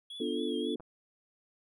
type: tone with vibrato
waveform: triangle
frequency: 3322 Hz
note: G#7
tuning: in tune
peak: -40 dBFS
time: 0.1-0.75 s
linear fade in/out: 5 ms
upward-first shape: triangle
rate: 3.7 Hz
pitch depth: 68 cents each way
type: chord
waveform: sine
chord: B half-diminished seventh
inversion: none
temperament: equal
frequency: 246.9 / 293.7 / 349.2 / 440 Hz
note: B3 / D4 / F4 / A4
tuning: 0 / 0 / 0 / 0 cents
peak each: -36 dBFS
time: 0.2-0.76 s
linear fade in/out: 5 ms
type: clicks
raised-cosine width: 1 ms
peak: -37 dBFS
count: 2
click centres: 0.799 / 0.805 s
effects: none